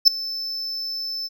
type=tone with ADSR envelope; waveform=triangle; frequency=5274 Hz; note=E8; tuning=in tune; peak=-4 dBFS; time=0.05-1.29 s; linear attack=27 ms; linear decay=4 ms; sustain=-21 dB; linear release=32 ms; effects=none